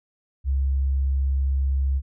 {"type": "tone", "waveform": "sine", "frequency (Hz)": 67.7, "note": "C#2", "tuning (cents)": -40, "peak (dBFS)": -19, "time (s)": [0.44, 2.02], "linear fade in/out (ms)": 50, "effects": []}